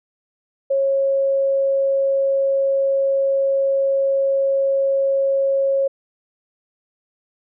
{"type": "tone", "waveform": "sine", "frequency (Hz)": 546, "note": "C#5", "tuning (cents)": -26, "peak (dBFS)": -15, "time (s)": [0.7, 5.88], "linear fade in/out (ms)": 10, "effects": []}